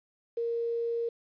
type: tone with quantisation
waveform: sine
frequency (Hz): 466.2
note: A#4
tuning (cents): 0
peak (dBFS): -28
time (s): 0.37-1.09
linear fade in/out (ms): 5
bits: 9
effects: resampled to 11025 Hz